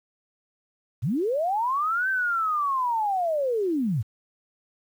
sine linear two-way sweep, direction up then down, 92.5 to 1568 to 92.5 Hz, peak -22 dBFS, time 1.02-4.03 s, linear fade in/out 20 ms, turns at 2.09 s, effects 9-bit

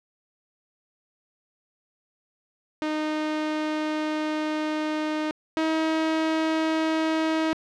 sawtooth tone pair in turn, 307.7 / 318.6 Hz, D#4 / D#4, -19 / +41 cents, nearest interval minor second, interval 60 cents, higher second, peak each -21 / -18 dBFS, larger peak second, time 2.82-5.31 / 5.57-7.53 s, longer first, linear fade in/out 0 ms, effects low-pass 4000 Hz 12 dB/octave

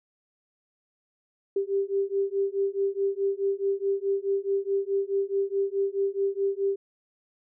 sine beating tone pair, 392 / 396.7 Hz, G4 / G4, 0 / +21 cents, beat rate 4.7 Hz, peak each -27 dBFS, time 1.56-6.76 s, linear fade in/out 5 ms, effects none

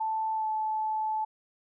sine tone with pitch glide, 880 to 868.4 Hz, A5 to A5, 0 to -23 cents, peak -27 dBFS, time 0-1.25 s, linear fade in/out 10 ms, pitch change -23 cents, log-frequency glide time 0.34-0.47 s, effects none

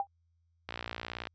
sine tone with exponential decay, 796 Hz, G5, 26 cents sharp, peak -24 dBFS, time 0-0.07 s, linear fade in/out 1 ms, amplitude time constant 15 ms
click train, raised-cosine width 0.3 ms, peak -21 dBFS, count 35, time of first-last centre 0.69-1.271 s, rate 58.5 Hz
effects added 84 Hz sine -69 dBFS peak until 1.34 s + resampled to 16000 Hz

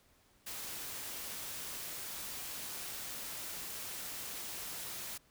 white noise, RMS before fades -43 dBFS, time 0.46-5.18 s, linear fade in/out 10 ms, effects pink hiss -68 dBFS RMS until 5.3 s

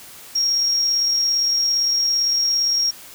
sine tone with amplitude modulation, 5588 Hz, F8, in tune, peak -14 dBFS, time 0.35-2.91 s, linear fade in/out 10 ms, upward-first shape sine, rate 37.6 Hz, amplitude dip 30%, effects tanh soft clip ceiling -11 dBFS + white hiss -41 dBFS RMS until 3.14 s

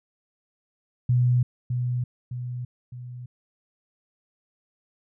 sine tone with echo, 123.6 Hz, B2, 2 cents sharp, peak -17 dBFS, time 1.09-1.43 s, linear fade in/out 5 ms, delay 610 ms, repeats 3, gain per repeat -6 dB, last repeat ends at 3.26 s, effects none

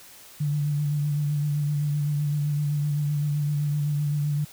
sine tone with vibrato, 146.83 Hz, D3, in tune, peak -22 dBFS, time 0.4-4.45 s, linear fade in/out 10 ms, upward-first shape sine, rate 7.8 Hz, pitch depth 30 cents each way, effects white hiss -48 dBFS RMS until 4.52 s

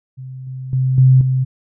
sine tone with level steps, 130.2 Hz, C3, 8 cents flat, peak -28 / -25 / -13 / -6 / -13 dBFS, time 0.17-1.45 s, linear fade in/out 20 ms, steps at 0.47 / 0.73 / 0.98 / 1.21 s, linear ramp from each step 2 ms, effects none

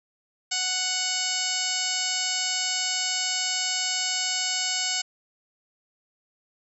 harmonic tone with a mistuned harmonic, 740 Hz, F#5, in tune, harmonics 1 / 2 / 3 / 4 / 5 / 6 / 7 / 8 / 9 / 10, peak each -38 / -37 / -34 / -32 / -38 / -32 / -32 / -37 / -35 / -31 dBFS, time 0.51-5.02 s, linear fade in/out 10 ms, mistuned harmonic 10, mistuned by +17 cents, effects none

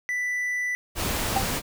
triangle tone, 1980 Hz, B6, 4 cents sharp, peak -23 dBFS, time 0.09-0.75 s, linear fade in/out 0 ms
pink noise, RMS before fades -27 dBFS, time 0.95-1.62 s, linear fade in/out 50 ms
sine tone with exponential decay, 781 Hz, G5, 7 cents flat, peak -17 dBFS, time 1.36-1.48 s, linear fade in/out 5 ms, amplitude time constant 24 ms
effects none

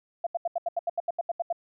sine tone bursts, 684 Hz, F5, 36 cents flat, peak -24 dBFS, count 13, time 0.24-1.527 s, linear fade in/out 5 ms, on 27 ms, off 78 ms, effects none

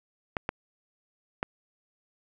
clicks, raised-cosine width 0.5 ms, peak -13 dBFS, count 3, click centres 0.368 / 0.491 / 1.429 s, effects none

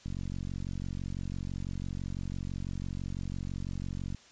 click train, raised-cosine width 5 ms, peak -25 dBFS, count 189, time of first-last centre 0.06-4.147 s, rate 46 Hz, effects white hiss -57 dBFS RMS until 4.31 s + resampled to 16000 Hz

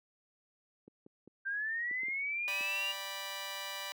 clicks, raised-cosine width 3 ms, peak -35 dBFS, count 7, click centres 0.879 / 1.064 / 1.276 / 1.912 / 2.033 / 2.084 / 2.609 s
sine linear sweep, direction up, 1568 to 2845 Hz, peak -33 dBFS, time 1.45-2.93 s, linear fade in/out 20 ms
10% pulse chord, G major, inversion second, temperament just, 588 / 784 / 980 Hz, D5 / G5 / B5, +2 / 0 / -14 cents, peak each -36 / -40 / -34 dBFS, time 2.48-3.92 s, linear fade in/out 0 ms
effects high-pass 300 Hz 12 dB/octave

